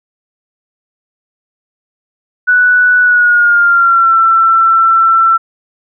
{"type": "tone with pitch glide", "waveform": "sine", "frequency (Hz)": [1480, 1341.6], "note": ["F#6", "E6"], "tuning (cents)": [0, 30], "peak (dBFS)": -5, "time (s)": [2.47, 5.38], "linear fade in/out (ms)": 20, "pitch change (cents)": -170, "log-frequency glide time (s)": [3.01, 4.16], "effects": []}